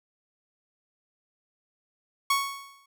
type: tone with exponential decay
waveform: sawtooth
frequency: 1108.7 Hz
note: C#6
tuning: in tune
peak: -16 dBFS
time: 2.3-2.86 s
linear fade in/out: 5 ms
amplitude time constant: 120 ms
effects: none